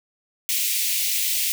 white high-pass noise, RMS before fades -23 dBFS, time 0.49-1.52 s, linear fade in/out 0 ms, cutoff 2100 Hz, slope 48 dB/octave, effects none

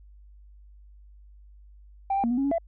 sine tone with pitch steps, 783 / 792 / 234.5 / 244.6 / 273.4 / 280.2 / 670 Hz, G5 / G5 / A#3 / B3 / C#4 / C#4 / E5, -2 / +18 / +11 / -16 / -24 / +19 / +28 cents, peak -21 dBFS, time 2.1-2.583 s, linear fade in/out 5 ms, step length 69 ms, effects tanh soft clip ceiling -19 dBFS + added 50 Hz sine -48 dBFS peak until 2.67 s

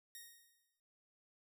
5% pulse tone with exponential decay, 1864.7 Hz, A#6, in tune, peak -38 dBFS, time 0.15-0.8 s, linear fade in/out 1 ms, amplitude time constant 140 ms, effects none

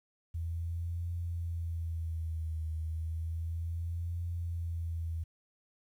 sine tone with vibrato, 82.6 Hz, E2, 4 cents sharp, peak -33 dBFS, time 0.34-5.24 s, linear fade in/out 10 ms, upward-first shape triangle, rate 0.32 Hz, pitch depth 74 cents each way, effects 11-bit

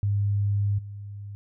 sine tone with level steps, 101.4 Hz, G#2, 41 cents flat, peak -21 / -35 dBFS, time 0.03-1.35 s, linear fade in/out 0 ms, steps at 0.78 s, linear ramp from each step 10 ms, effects none

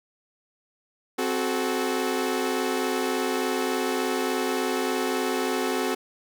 sawtooth chord, F# diminished, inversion second, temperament equal with one note detuned, 261.6 / 370 / 433.4 Hz, C4 / F#4 / A4, 0 / 0 / -26 cents, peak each -25 / -24 / -25 dBFS, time 1.18-5.95 s, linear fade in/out 10 ms, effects none

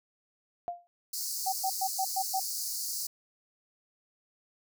sine tone with exponential decay, 698.5 Hz, F5, in tune, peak -28 dBFS, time 0.68-0.87 s, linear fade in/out 0 ms, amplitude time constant 40 ms
pink high-pass noise, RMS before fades -35 dBFS, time 1.13-3.07 s, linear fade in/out 5 ms, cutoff 4400 Hz, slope 96 dB/octave
sine tone bursts, 766 Hz, G5, 40 cents flat, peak -27 dBFS, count 6, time 1.46-2.4 s, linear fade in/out 10 ms, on 65 ms, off 110 ms
effects none

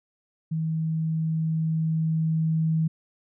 sine tone with level ramp, 160.1 Hz, D#3, 50 cents sharp, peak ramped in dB -24 to -20 dBFS, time 0.51-2.88 s, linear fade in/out 10 ms, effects none

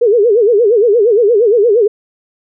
sine tone with vibrato, 441 Hz, A4, 4 cents sharp, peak -6 dBFS, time 0.01-1.88 s, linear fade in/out 10 ms, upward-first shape sine, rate 8.6 Hz, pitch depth 190 cents each way, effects none

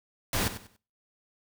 pink noise with echo, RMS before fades -28 dBFS, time 0.33-0.48 s, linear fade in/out 2 ms, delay 95 ms, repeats 3, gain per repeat -12 dB, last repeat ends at 0.765 s, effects noise-tail reverb RT60 0.4 s tail -22 dB re dry

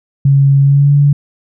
sine tone with pitch glide, 138.59 to 143.31 Hz, C#3 to D3, 0 to -42 cents, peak -5 dBFS, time 0.25-1.13 s, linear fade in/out 5 ms, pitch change +58 cents, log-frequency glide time 0.61-0.93 s, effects none

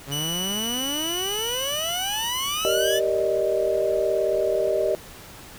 sawtooth exponential sweep, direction up, 134.9 to 1802 Hz, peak -25 dBFS, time 0.06-3.01 s, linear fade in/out 50 ms
sawtooth tone, 2960 Hz, F#7, in tune, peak -23 dBFS, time 0.11-3 s, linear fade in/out 20 ms
sine chord, Eb major seventh, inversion first, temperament just, 388.9 / 466.7 / 583.4 / 622.3 Hz, G4 / Bb4 / D5 / Eb5, -14 / +2 / -12 / 0 cents, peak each -25 / -27 / -28 / -23 dBFS, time 2.65-4.95 s, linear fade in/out 0 ms
effects pink hiss -43 dBFS RMS until 5.58 s

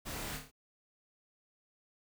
pink noise with echo, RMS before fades -42 dBFS, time 0.05-0.38 s, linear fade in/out 20 ms, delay 27 ms, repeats 5, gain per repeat -4 dB, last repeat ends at 0.515 s, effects none

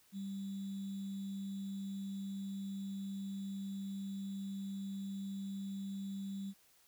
sine tone with sample-and-hold, 196.3 Hz, G3, 3 cents sharp, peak -39 dBFS, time 0.12-6.54 s, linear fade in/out 50 ms, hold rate 3675 Hz, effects white hiss -68 dBFS RMS until 6.87 s

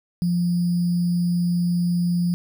sine tone with sample-and-hold, 174.61 Hz, F3, in tune, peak -18 dBFS, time 0.22-2.34 s, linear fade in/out 0 ms, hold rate 4900 Hz, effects none

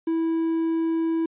triangle tone with quantisation, 327.4 Hz, E4, 12 cents flat, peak -19 dBFS, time 0.07-1.26 s, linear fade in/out 5 ms, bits 8, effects resampled to 8000 Hz

